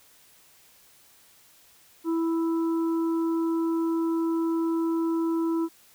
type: harmonic tone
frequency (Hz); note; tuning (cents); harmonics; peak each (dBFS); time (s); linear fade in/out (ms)
329.6; E4; 0; 1 / 3 / 4; -23 / -37 / -42; 2.04-5.69; 50
effects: white hiss -57 dBFS RMS until 5.94 s